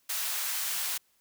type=high-pass noise; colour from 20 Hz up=white; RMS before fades=-32 dBFS; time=0.09-0.98 s; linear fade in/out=10 ms; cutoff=950 Hz; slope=12 dB/octave; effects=white hiss -69 dBFS RMS until 1.2 s